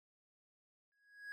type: tone with exponential growth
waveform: triangle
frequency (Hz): 1659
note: G#6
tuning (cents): -2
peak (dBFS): -40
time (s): 0.92-1.32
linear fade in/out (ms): 0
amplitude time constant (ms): 86
effects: none